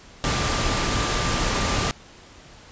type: tone in noise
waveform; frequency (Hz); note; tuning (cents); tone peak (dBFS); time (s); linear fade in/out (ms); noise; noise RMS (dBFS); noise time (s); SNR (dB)
sine; 1187; D6; +18; -32; 0.24-1.91; 0; pink; -23; 0.24-1.91; -12
effects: pink hiss -47 dBFS RMS until 2.71 s + resampled to 16000 Hz